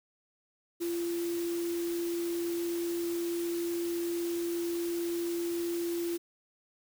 sine tone in noise, 342.5 Hz, F4, 34 cents flat, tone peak -30 dBFS, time 0.8-6.18 s, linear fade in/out 20 ms, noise white, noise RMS -44 dBFS, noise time 0.8-6.18 s, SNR +11 dB, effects none

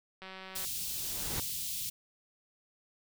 click train, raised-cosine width 0.3 ms, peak -30 dBFS, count 82, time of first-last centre 0.22-0.649 s, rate 189 Hz
pink noise with exponential growth, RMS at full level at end -37 dBFS, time 0.43-1.4 s, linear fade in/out 1 ms, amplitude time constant 210 ms
white band-stop noise, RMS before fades -37 dBFS, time 0.55-1.9 s, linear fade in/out 10 ms, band 190 to 3000 Hz, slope 24 dB/octave
effects none

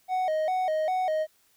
triangle tone with vibrato, 681 Hz, F5, 44 cents flat, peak -22 dBFS, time 0.08-1.27 s, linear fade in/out 50 ms, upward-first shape square, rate 2.5 Hz, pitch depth 150 cents each way, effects white hiss -65 dBFS RMS until 1.56 s

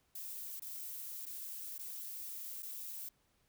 violet noise with dropouts, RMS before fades -45 dBFS, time 0.15-3.09 s, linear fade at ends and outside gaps 5 ms, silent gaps 0.597-0.619 / 1.256-1.264 / 1.782-1.791 / 2.624-2.629 s, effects pink hiss -75 dBFS RMS until 3.48 s

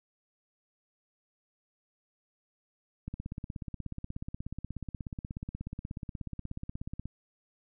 click train, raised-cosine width 5 ms, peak -25 dBFS, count 67, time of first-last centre 3.08-7.056 s, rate 16.6 Hz, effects none

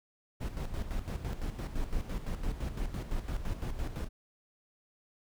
brown noise with tremolo, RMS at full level -33 dBFS, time 0.4-4.09 s, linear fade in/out 20 ms, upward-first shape square, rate 5.9 Hz, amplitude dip 60%, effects none

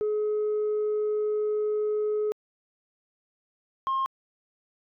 sine tone pair in turn, 423.7 / 1067.7 Hz, G#4 / C6, +35 / +35 cents, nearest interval octave + major third, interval 1600 cents, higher second, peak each -22 dBFS, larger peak neither, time 0.01-2.32 / 3.87-4.06 s, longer first, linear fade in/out 0 ms, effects tanh soft clip ceiling -22 dBFS

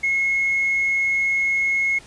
sine tone with hard clipping, 2170 Hz, C#7, 37 cents flat, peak -18 dBFS, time 0.03-1.99 s, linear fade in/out 10 ms, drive 1 dB, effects pink hiss -46 dBFS RMS until 2.06 s + resampled to 22050 Hz

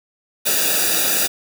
white noise with comb filter, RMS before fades -18 dBFS, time 0.45-1.28 s, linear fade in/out 20 ms, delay 0.94 ms, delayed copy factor -0.9, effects none

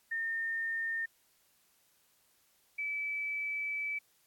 sine tone pair in turn, 1820 / 2304 Hz, A#6 / D7, -42 / -34 cents, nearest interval major third, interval 408 cents, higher second, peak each -32 / -33 dBFS, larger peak first, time 0.11-1.06 / 2.78-3.99 s, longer second, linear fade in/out 10 ms, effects white hiss -70 dBFS RMS until 4.26 s + AAC 64 kbps

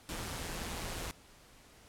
pink noise with amplitude modulation, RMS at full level -38 dBFS, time 0.09-1.11 s, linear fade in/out 0 ms, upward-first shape sine, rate 169 Hz, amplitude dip 45%, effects pink hiss -59 dBFS RMS until 1.88 s + low-pass 12000 Hz 12 dB/octave

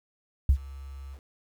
sine tone with ADSR envelope, 68.3 Hz, C#2, 25 cents flat, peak -14 dBFS, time 0.49-1.2 s, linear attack 3 ms, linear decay 78 ms, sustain -24 dB, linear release 69 ms, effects 9-bit

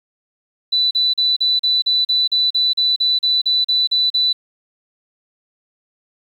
sine tone bursts, 3981 Hz, B7, 13 cents sharp, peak -13 dBFS, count 16, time 0.72-4.33 s, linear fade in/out 10 ms, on 190 ms, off 38 ms, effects 8-bit

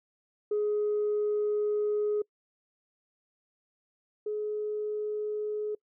sine tone pair in turn, 418.8 / 422.7 Hz, G#4 / G#4, +15 / +31 cents, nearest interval unison, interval 16 cents, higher second, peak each -24 / -29 dBFS, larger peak first, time 0.51-2.22 / 4.26-5.75 s, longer first, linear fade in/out 5 ms, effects noise-tail reverb RT60 0.1 s tail -26 dB re dry + tanh soft clip ceiling -22 dBFS

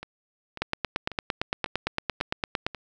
two click trains, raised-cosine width 0.3 ms, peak -9 / -21 dBFS, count 19 / 6, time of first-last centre 0.62-2.665 / 0.03-2.747 s, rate 8.8 / 1.84 Hz, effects none

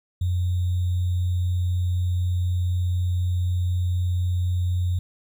sine tone with sample-and-hold, 89.6 Hz, F2, 45 cents sharp, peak -20 dBFS, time 0.21-4.99 s, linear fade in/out 5 ms, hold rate 3675 Hz, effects none

